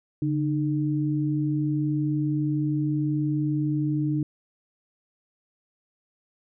sine tone pair together, 143.66 / 304.4 Hz, D3 / D#4, -38 / -38 cents, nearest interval octave + minor second, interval 1300 cents, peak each -25 dBFS, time 0.22-4.23 s, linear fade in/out 2 ms, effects none

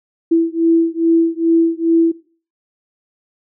sine beating tone pair, 329.9 / 332.3 Hz, E4 / E4, +1 / +14 cents, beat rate 2.4 Hz, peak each -14 dBFS, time 0.31-2.12 s, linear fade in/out 10 ms, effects noise-tail reverb RT60 0.4 s tail -19 dB re dry

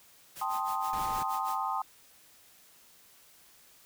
white noise with tremolo, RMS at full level -44 dBFS, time 0.35-1.6 s, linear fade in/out 20 ms, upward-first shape sine, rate 6.3 Hz, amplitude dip 100%
sine chord, A half-diminished seventh, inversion third, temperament equal, 784 / 880 / 1046.5 / 1244.5 Hz, G5 / A5 / C6 / Eb6, 0 / 0 / 0 / 0 cents, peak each -35 dBFS, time 0.41-1.82 s, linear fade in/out 5 ms
pink noise, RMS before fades -42 dBFS, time 0.93-1.23 s, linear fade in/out 2 ms
effects white hiss -59 dBFS RMS until 3.85 s

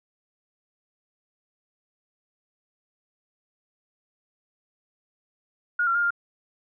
sine tone with pitch steps, 1435 / 1370 / 1413 / 1400 Hz, F6 / F6 / F6 / F6, +47 / -34 / +20 / +4 cents, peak -20 dBFS, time 5.79-6.106 s, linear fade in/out 5 ms, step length 79 ms, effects none

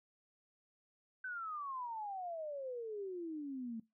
sine exponential sweep, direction down, 1541 to 220 Hz, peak -40 dBFS, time 1.24-3.8 s, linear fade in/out 5 ms, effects noise-tail reverb RT60 0.2 s tail -21 dB re dry

